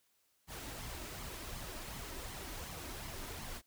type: noise with flanger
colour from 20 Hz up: pink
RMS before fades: -45 dBFS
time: 0.47-3.62 s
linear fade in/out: 50 ms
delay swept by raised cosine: 0.94 to 3.24 ms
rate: 2.7 Hz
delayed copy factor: +0.5
effects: white hiss -75 dBFS RMS until 3.66 s